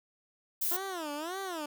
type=noise; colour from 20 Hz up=violet; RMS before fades=-31 dBFS; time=0.61-0.77 s; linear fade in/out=10 ms
type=tone with vibrato; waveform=15% pulse; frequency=336.5 Hz; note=E4; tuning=36 cents sharp; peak=-29 dBFS; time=0.71-1.66 s; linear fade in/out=5 ms; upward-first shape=sine; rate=1.8 Hz; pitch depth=260 cents each way
effects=none